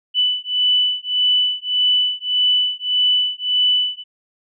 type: beating tone pair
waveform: sine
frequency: 2984 / 2985.7 Hz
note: F#7 / F#7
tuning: +14 / +15 cents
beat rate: 1.7 Hz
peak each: -18 dBFS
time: 0.14-4.04 s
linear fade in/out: 50 ms
effects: none